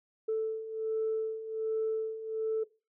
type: beating tone pair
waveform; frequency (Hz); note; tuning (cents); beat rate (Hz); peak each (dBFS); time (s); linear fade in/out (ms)
sine; 440 / 441.3; A4 / A4; 0 / +5; 1.3; -35 / -30; 0.28-2.64; 10
effects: noise-tail reverb RT60 0.3 s tail -20 dB re dry + tanh soft clip ceiling -24 dBFS